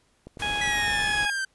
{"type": "click train", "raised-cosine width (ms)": 2, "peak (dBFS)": -27, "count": 7, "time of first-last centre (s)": [0.27, 0.88], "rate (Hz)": 9.83}
{"type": "noise", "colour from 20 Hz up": "pink", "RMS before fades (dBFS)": -36, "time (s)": [0.39, 1.26], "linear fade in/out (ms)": 10}
{"type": "harmonic tone", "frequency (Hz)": 830.6, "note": "G#5", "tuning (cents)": 0, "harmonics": [1, 2, 3, 4], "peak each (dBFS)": [-31, -31, -31, -31], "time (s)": [0.42, 1.3], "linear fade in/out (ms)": 2}
{"type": "exponential sweep", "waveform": "45% pulse", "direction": "down", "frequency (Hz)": [1975.5, 1546], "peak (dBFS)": -26, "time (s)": [0.61, 1.45], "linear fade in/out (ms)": 5}
{"effects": ["pink hiss -66 dBFS RMS until 1.54 s", "resampled to 24000 Hz"]}